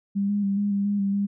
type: tone with pitch steps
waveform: sine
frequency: 199.3 / 204.5 / 197.7 / 204 / 199.7 / 203.7 / 197.7 / 201 Hz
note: G3 / G#3 / G3 / G#3 / G3 / G#3 / G3 / G3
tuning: +29 / -26 / +15 / -31 / +32 / -33 / +15 / +44 cents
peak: -21 dBFS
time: 0.15-1.27 s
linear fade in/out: 20 ms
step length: 140 ms
effects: none